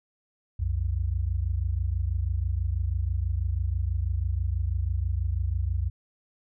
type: tone pair together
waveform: sine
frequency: 63.1 / 89.24 Hz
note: B1 / F2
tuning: +38 / +38 cents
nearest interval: tritone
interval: 600 cents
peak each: -27 dBFS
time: 0.59-5.9 s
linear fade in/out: 10 ms
effects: none